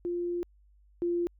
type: tone pair in turn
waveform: sine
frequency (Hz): 349.2 / 346.6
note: F4 / F4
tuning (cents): 0 / -13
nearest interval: unison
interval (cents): 13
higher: first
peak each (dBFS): -29 / -26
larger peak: second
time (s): 0.05-0.43 / 1.02-1.27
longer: first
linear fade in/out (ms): 0
effects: added 50 Hz sine -58 dBFS peak until 1.39 s